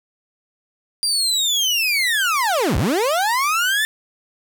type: linear two-way sweep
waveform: 30% pulse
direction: down then up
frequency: 4798 to 51.91 to 1793 Hz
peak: -14 dBFS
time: 1.03-3.85 s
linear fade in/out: 0 ms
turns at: 2.77 s
effects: none